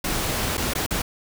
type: noise with dropouts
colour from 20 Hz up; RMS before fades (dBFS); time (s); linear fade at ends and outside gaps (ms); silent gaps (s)
pink; -25; 0.04-1.02; 5; 0.571-0.577 / 0.736-0.751 / 0.864-0.907
effects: none